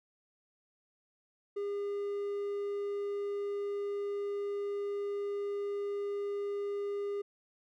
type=tone; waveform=triangle; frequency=405.2 Hz; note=G#4; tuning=43 cents flat; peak=-31 dBFS; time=1.56-7.22 s; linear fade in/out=10 ms; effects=none